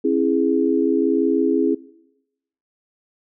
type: chord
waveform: sine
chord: C augmented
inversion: none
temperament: equal with one note detuned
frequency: 268.5 / 329.6 / 415.3 Hz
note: C4 / E4 / G#4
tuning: +45 / 0 / 0 cents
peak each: -20 dBFS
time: 0.04-1.75 s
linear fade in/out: 10 ms
effects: noise-tail reverb RT60 0.9 s tail -21 dB re dry